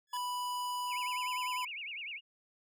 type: tone with exponential growth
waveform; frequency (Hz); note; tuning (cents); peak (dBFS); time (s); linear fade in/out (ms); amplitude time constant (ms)
15% pulse; 1700; G#6; +40; -37; 0.07-0.17; 2; 21
type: tone with pitch glide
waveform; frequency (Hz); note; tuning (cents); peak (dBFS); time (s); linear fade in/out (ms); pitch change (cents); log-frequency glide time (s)
square; 987.8 to 1001.6; B5 to B5; 0 to +24; -35; 0.13-1.65; 5; +24; 0.87-1.3
type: tone with vibrato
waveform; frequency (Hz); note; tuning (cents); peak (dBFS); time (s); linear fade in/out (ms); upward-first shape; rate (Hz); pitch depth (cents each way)
sine; 2500; D#7; +8; -39; 0.87-2.21; 50; sine; 10; 250
effects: none